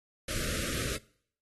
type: band-stop noise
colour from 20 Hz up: pink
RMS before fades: -34 dBFS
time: 0.28-0.97 s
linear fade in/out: 5 ms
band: 630 to 1200 Hz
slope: 96 dB/octave
effects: noise-tail reverb RT60 0.6 s tail -22 dB re dry + AAC 32 kbps